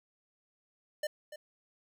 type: tone with echo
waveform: square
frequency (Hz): 600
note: D5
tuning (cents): +37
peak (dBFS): -32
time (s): 1.03-1.07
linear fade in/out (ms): 5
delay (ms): 290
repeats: 1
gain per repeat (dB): -12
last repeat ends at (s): 1.36
effects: none